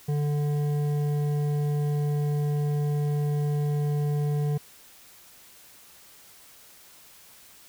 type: tone with hard clipping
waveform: sine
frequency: 146.83 Hz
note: D3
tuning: in tune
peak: -25 dBFS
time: 0.08-4.58 s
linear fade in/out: 10 ms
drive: 9 dB
effects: white hiss -52 dBFS RMS until 7.68 s